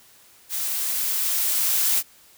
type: noise with level ramp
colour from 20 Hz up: blue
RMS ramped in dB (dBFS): -27 to -20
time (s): 0.49-2.03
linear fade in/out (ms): 50
effects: white hiss -53 dBFS RMS until 2.37 s